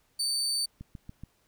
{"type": "tone", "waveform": "30% pulse", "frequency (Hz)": 4567, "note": "D8", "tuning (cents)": -49, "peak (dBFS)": -24, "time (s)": [0.19, 0.66], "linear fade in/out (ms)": 10}
{"type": "click train", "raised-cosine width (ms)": 5, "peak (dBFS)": -29, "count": 4, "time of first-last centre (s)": [0.81, 1.236], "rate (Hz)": 7.04}
{"effects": ["pink hiss -69 dBFS RMS until 1.47 s"]}